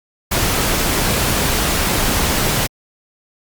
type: noise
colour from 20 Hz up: pink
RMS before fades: -17 dBFS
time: 0.31-2.67 s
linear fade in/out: 10 ms
effects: Opus 48 kbps